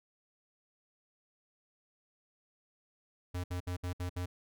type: tone bursts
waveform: square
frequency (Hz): 89.4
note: F2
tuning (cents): +41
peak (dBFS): -35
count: 6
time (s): 3.34-4.26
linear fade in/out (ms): 10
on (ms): 100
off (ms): 64
effects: none